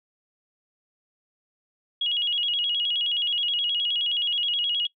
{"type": "tone with vibrato", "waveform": "sine", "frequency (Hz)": 3092, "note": "G7", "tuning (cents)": -24, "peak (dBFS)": -22, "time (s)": [2.01, 4.87], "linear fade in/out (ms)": 5, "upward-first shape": "square", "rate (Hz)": 9.5, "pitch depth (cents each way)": 120, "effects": ["noise-tail reverb RT60 0.1 s tail -20 dB re dry"]}